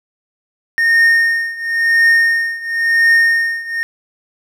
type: tone with tremolo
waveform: triangle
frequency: 1838 Hz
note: A#6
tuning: 25 cents flat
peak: -5 dBFS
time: 0.78-3.83 s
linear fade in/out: 0 ms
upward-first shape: triangle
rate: 0.96 Hz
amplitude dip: 90%
effects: none